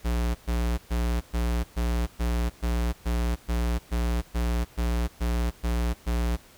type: tone bursts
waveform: square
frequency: 59 Hz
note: A#1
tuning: 22 cents sharp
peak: -24 dBFS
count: 15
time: 0.04-6.37 s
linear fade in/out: 20 ms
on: 310 ms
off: 120 ms
effects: pink hiss -53 dBFS RMS until 6.57 s